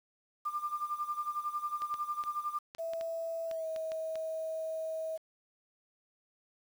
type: tone with tremolo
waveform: sine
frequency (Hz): 1196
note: D6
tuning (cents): +31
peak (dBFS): -30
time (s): 0.45-2.59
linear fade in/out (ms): 10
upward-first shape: sine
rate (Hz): 11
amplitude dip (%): 80
type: clicks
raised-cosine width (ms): 0.2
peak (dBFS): -29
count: 10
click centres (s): 1.82 / 1.941 / 2.238 / 2.749 / 2.935 / 3.011 / 3.513 / 3.762 / 3.919 / 4.156
type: tone with pitch glide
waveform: sine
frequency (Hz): 659.3 to 640.5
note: E5 to E5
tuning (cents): 0 to -50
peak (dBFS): -34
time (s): 2.78-5.18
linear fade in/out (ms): 20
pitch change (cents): -50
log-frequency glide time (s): 3.45-3.67
effects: 9-bit